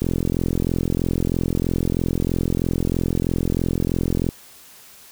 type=click train; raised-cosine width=3 ms; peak=-8 dBFS; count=185; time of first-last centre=0.02-4.289 s; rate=43.1 Hz; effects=white hiss -46 dBFS RMS until 5.11 s